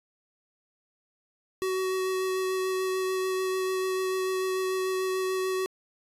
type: tone with vibrato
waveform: square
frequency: 375.4 Hz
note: F#4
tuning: 25 cents sharp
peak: -27 dBFS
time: 1.62-5.66 s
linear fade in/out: 0 ms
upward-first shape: sine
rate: 6.8 Hz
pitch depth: 9 cents each way
effects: resampled to 32000 Hz